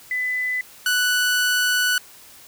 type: tone pair in turn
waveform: sine / sawtooth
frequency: 2003 / 1483.3 Hz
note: B6 / F#6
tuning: +24 / +4 cents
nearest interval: perfect fourth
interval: 520 cents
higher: first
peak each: -21 / -14 dBFS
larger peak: second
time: 0.11-0.61 / 0.86-1.98 s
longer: second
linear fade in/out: 2 ms
effects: white hiss -46 dBFS RMS until 2.47 s